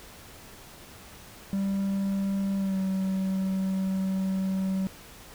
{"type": "tone with pitch glide", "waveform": "triangle", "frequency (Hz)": [196, 190.53], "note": ["G3", "G3"], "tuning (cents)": [0, -49], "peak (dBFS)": -23, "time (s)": [1.53, 4.87], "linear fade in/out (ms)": 0, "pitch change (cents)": -49, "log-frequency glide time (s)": [2.56, 2.79], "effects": ["pink hiss -48 dBFS RMS until 5.34 s"]}